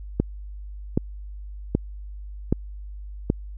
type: click train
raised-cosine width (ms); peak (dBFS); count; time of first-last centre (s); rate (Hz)
3; -6; 5; 0.2-3.301; 1.29
effects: added 50 Hz sine -34 dBFS peak until 3.57 s